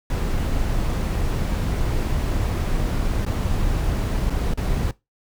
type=noise with dropouts; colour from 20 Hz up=brown; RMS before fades=-22 dBFS; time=0.1-4.91 s; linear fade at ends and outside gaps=2 ms; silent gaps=3.251-3.263 / 4.299-4.303 / 4.538-4.574 s; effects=noise-tail reverb RT60 0.2 s tail -20 dB re dry